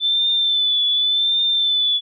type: tone with vibrato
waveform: sine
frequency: 3520 Hz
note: A7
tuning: in tune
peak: -15 dBFS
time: 0-2.01 s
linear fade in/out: 50 ms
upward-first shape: triangle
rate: 0.88 Hz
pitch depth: 48 cents each way
effects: none